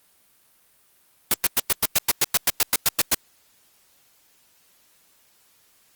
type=noise bursts; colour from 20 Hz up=white; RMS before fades=-18 dBFS; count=15; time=1.31-3.146 s; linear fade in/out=2 ms; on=30 ms; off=99 ms; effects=white hiss -60 dBFS RMS until 5.95 s + Opus 32 kbps